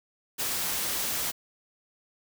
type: noise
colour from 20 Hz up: white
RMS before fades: -30 dBFS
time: 0.38-1.32 s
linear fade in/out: 20 ms
effects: none